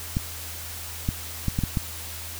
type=clicks; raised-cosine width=5 ms; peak=-11 dBFS; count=6; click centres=0.169 / 1.089 / 1.483 / 1.589 / 1.637 / 1.772 s; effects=added 83 Hz sine -40 dBFS peak until 2.39 s + white hiss -37 dBFS RMS until 2.39 s